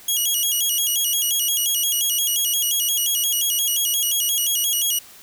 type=tone with vibrato; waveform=10% pulse; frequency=3100 Hz; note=G7; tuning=20 cents flat; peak=-11 dBFS; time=0.08-4.99 s; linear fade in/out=5 ms; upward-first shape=square; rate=5.7 Hz; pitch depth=110 cents each way; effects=white hiss -45 dBFS RMS until 5.22 s